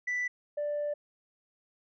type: tone pair in turn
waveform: sine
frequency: 1978 / 588.1 Hz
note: B6 / D5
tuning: +2 / +2 cents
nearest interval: octave + major sixth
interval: 2100 cents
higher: first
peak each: -27 / -28 dBFS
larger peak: first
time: 0.07-0.28 / 0.57-0.94 s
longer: second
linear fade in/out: 10 ms
effects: tanh soft clip ceiling -27 dBFS